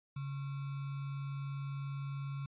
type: tone with sample-and-hold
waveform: sine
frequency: 138.59 Hz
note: C#3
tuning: in tune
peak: -37 dBFS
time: 0.16-2.46 s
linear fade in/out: 5 ms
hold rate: 1225 Hz
effects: resampled to 8000 Hz